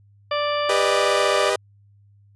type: harmonic tone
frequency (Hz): 587.3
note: D5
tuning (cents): 0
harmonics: 1 / 2 / 3 / 4 / 5 / 6 / 8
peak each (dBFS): -23 / -25 / -33 / -33 / -32 / -35 / -36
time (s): 0.31-1.5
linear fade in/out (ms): 5
type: chord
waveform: sawtooth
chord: G augmented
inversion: none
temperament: equal with one note detuned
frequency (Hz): 398.8 / 493.9 / 622.3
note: G4 / B4 / D#5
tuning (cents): +30 / 0 / 0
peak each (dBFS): -20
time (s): 0.69-1.56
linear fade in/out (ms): 5
effects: added 101 Hz sine -51 dBFS peak until 2.35 s + resampled to 24000 Hz